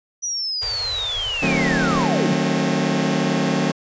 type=linear sweep; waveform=sine; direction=down; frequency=5920 to 99.4 Hz; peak=-22 dBFS; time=0.22-2.34 s; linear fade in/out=20 ms
type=band-stop noise; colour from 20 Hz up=pink; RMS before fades=-32 dBFS; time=0.61-2.07 s; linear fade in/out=20 ms; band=120 to 420 Hz; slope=96 dB/octave
type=chord; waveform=sawtooth; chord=D# diminished seventh; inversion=none; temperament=just; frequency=155.56 / 186.68 / 224 / 268.8 Hz; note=D#3 / F#3 / A3 / C4; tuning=0 / +16 / +31 / +47 cents; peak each=-20 / -19 / -20 / -19 dBFS; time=1.42-3.72 s; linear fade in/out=10 ms
effects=resampled to 16000 Hz